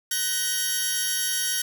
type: tone cluster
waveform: 10% pulse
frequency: 1508 / 1883 / 3219 / 5600 Hz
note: F#6 / A#6 / G7 / F8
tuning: +32 / +17 / +45 / +4 cents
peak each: -22 dBFS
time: 0.11-1.62 s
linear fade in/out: 5 ms
effects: 7-bit